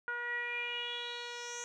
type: tone with low-pass filter sweep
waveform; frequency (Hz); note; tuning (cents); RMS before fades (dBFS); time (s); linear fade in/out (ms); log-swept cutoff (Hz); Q
10% pulse; 480; B4; -49; -39; 0.08-1.64; 0; 1500 to 6500; 6.9
effects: none